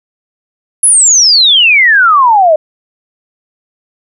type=exponential sweep; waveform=sine; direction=down; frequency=10840 to 599 Hz; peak=-3 dBFS; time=0.83-2.56 s; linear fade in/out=5 ms; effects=none